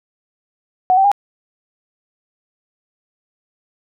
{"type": "tone with pitch steps", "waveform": "sine", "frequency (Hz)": [740, 773.7, 808.8], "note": ["F#5", "G5", "G#5"], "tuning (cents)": [0, -23, -46], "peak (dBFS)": -9, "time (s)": [0.9, 1.116], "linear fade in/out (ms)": 0, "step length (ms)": 72, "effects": []}